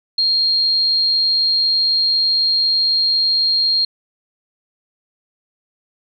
sine tone, 4226 Hz, C8, 16 cents sharp, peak -13 dBFS, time 0.18-3.85 s, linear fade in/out 5 ms, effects none

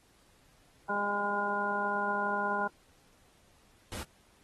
harmonic tone, 203.8 Hz, G#3, 32 cents flat, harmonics 1 / 2 / 3 / 4 / 5 / 7, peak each -40 / -39 / -39 / -35 / -34 / -34 dBFS, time 0.89-2.68 s, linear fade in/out 10 ms
pink noise, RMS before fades -41 dBFS, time 3.92-4.03 s, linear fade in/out 0 ms
effects pink hiss -65 dBFS RMS until 4.43 s + AAC 32 kbps

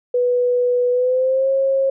sine tone with pitch glide, 492.1 to 539.7 Hz, B4 to C#5, -6 to -46 cents, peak -14 dBFS, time 0.14-1.9 s, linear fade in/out 5 ms, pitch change +160 cents, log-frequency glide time 0.91-1.5 s, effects none

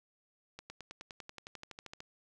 accelerating click train, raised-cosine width 0.2 ms, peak -28 dBFS, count 17, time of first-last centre 0.59-2.004 s, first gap 110 ms, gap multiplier 0.97, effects none

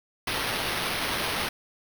white noise with sample-and-hold, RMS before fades -29 dBFS, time 0.27-1.49 s, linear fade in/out 5 ms, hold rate 7350 Hz, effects none

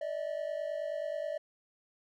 triangle tone pair together, 587.3 / 636.7 Hz, D5 / D#5, 0 / +40 cents, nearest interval minor second, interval 140 cents, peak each -34 / -35 dBFS, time 0.01-1.38 s, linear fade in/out 5 ms, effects none

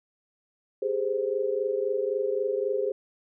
sine tone cluster, 398.5 / 422.3 / 520 Hz, G4 / G#4 / C5, +28 / +29 / -11 cents, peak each -29 dBFS, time 0.82-2.92 s, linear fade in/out 5 ms, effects none

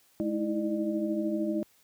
sine tone cluster, 211.6 / 312.9 / 326 / 600 Hz, G#3 / D#4 / E4 / D5, +33 / +10 / -19 / +37 cents, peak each -32 / -37 / -30 / -35 dBFS, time 0.2-1.63 s, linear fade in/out 0 ms, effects white hiss -64 dBFS RMS until 1.83 s + high-pass 60 Hz 12 dB/octave

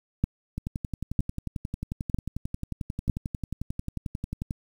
two click trains, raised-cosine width 5 ms, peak -18 / -10 dBFS, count 45 / 4, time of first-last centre 0.58-4.509 / 0.24-3.097 s, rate 11.2 / 1.05 Hz, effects 8-bit

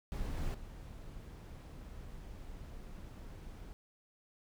brown noise with level steps, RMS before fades -39 / -37 / -48 dBFS, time 0.12-3.73 s, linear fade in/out 0 ms, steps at 0.37 / 0.54 s, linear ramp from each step 5 ms, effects none

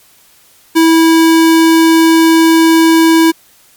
square tone, 326.3 Hz, E4, 18 cents flat, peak -5 dBFS, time 0.75-3.32 s, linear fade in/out 20 ms, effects white hiss -46 dBFS RMS until 3.76 s + MP3 96 kbps

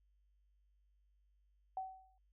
sine tone with exponential decay, 758 Hz, F#5, 42 cents sharp, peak -36 dBFS, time 1.77-2.18 s, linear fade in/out 2 ms, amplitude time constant 88 ms, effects added 50 Hz sine -70 dBFS peak until 2.32 s

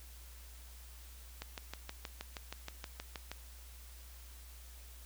click train, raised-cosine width 0.2 ms, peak -24 dBFS, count 13, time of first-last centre 1.42-3.316 s, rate 6.33 Hz, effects added 60 Hz sine -51 dBFS peak until 5.05 s + white hiss -58 dBFS RMS until 5.05 s

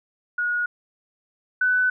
sine tone pair in turn, 1449 / 1499.2 Hz, F#6 / F#6, -37 / +22 cents, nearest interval minor second, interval 59 cents, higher second, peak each -21 / -17 dBFS, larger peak second, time 0.38-0.66 / 1.61-1.9 s, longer second, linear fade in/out 5 ms, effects none

